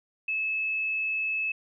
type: tone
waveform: sine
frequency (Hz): 2600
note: E7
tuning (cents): -24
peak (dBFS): -26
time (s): 0.28-1.52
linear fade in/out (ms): 5
effects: none